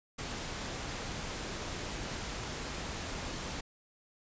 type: noise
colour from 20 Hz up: pink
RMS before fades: -39 dBFS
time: 0.18-3.61 s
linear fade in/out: 10 ms
effects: resampled to 16000 Hz